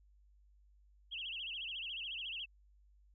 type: tone with vibrato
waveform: sine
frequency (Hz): 2957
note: F#7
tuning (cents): -2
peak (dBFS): -40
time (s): 1.11-2.46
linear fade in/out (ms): 20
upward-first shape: sine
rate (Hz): 14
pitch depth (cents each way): 200
effects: added 50 Hz sine -63 dBFS peak until 3.14 s